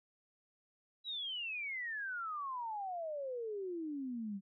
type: exponential sweep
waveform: sine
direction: down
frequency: 3951 to 190 Hz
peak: -38 dBFS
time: 1.04-4.41 s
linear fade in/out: 50 ms
effects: none